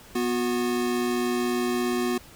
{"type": "tone pair together", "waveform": "square", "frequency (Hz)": [245.2, 362.6], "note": ["B3", "F#4"], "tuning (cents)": [-12, -35], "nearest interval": "perfect fifth", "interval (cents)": 677, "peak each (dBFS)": -27, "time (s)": [0.15, 2.18], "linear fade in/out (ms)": 5, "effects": ["pink hiss -49 dBFS RMS until 2.35 s"]}